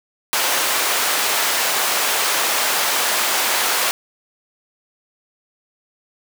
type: high-pass noise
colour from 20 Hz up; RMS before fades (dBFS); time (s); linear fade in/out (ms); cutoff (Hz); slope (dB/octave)
pink; -19; 0.33-3.91; 0; 730; 12
effects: none